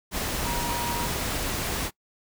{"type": "tone in noise", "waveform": "sine", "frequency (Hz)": 951, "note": "A#5", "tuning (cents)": 34, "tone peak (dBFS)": -30, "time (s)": [0.43, 1.09], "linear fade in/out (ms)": 50, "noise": "pink", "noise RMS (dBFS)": -29, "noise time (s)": [0.11, 1.91], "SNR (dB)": -4, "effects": ["noise-tail reverb RT60 0.1 s tail -22 dB re dry"]}